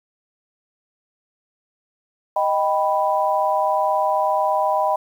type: chord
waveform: sine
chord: Eb augmented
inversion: none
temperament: equal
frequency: 622.3 / 784 / 987.8 Hz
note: Eb5 / G5 / B5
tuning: 0 / 0 / 0 cents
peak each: -21 dBFS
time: 2.36-4.96 s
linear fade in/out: 5 ms
effects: 8-bit